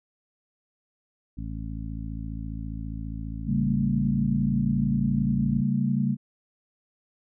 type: harmonic tone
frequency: 54.8 Hz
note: A1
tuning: 6 cents flat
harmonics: 1 / 2 / 3 / 4 / 5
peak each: -34 / -37 / -39 / -40 / -41 dBFS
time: 1.37-5.62 s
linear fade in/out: 10 ms
type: chord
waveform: sine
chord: G diminished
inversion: second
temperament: equal with one note detuned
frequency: 138.59 / 196 / 227.4 Hz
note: Db3 / G3 / Bb3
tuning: 0 / 0 / -43 cents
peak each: -26 dBFS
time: 3.46-6.17 s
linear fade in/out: 50 ms
effects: none